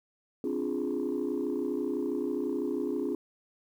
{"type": "chord", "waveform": "sine", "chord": "D half-diminished seventh", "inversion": "third", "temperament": "equal", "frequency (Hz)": [261.6, 293.7, 349.2, 415.3], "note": ["C4", "D4", "F4", "Ab4"], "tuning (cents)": [0, 0, 0, 0], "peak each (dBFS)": -33, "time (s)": [0.44, 3.15], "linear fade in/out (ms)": 2, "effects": ["tanh soft clip ceiling -23 dBFS", "10-bit"]}